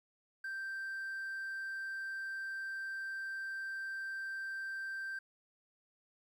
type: tone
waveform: triangle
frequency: 1568 Hz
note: G6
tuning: in tune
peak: -36 dBFS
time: 0.44-5.19 s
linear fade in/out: 5 ms
effects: tanh soft clip ceiling -32 dBFS + 12-bit